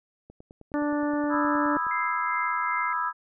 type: click train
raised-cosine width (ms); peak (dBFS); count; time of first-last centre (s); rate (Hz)
2; -33; 16; 0.3-1.867; 9.57
type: harmonic tone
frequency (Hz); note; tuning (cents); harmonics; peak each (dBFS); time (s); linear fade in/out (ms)
293.7; D4; 0; 1 / 2 / 3 / 4 / 5 / 6; -25 / -31 / -35 / -37 / -39 / -41; 0.74-1.77; 0
type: chord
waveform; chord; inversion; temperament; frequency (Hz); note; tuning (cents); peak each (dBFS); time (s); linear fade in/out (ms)
sine; E major seventh; second; just; 988.9 / 1236.1 / 1318.5 / 1648.1; B5 / D#6 / E6 / G#6; +2 / -12 / 0 / -14; -29 / -33 / -29 / -33; 1.29-3.13; 50
type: tone with tremolo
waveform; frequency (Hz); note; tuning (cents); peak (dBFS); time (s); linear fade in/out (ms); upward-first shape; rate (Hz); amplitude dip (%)
sine; 2093; C7; 0; -30; 1.91-2.93; 2; sine; 2.6; 50
effects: none